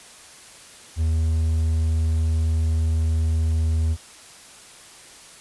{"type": "tone", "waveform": "triangle", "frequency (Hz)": 80.2, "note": "E2", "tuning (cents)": -47, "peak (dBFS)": -16, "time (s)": [0.96, 3.97], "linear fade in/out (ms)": 50, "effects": ["white hiss -45 dBFS RMS until 5.4 s", "resampled to 24000 Hz"]}